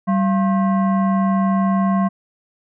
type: tone with frequency modulation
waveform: sine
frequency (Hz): 193.1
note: G3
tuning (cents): -26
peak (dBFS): -14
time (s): 0.07-2.09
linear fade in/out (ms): 20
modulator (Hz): 880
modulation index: 0.68
effects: none